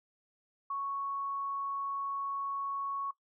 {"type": "tone", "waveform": "sine", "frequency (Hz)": 1108.7, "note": "C#6", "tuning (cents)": 0, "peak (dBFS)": -33, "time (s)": [0.7, 3.11], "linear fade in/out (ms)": 5, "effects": ["noise-tail reverb RT60 0.1 s tail -19 dB re dry"]}